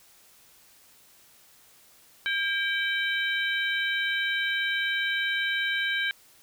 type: harmonic tone with a mistuned harmonic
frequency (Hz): 771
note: G5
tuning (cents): -29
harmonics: 2 / 3 / 4 / 5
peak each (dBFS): -27 / -31 / -33 / -35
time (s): 2.26-6.11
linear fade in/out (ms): 0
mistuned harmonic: 2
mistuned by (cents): +68
effects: white hiss -57 dBFS RMS until 6.42 s